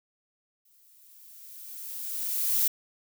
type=noise with exponential growth; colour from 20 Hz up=violet; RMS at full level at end=-23 dBFS; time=0.65-2.68 s; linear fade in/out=5 ms; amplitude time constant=440 ms; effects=none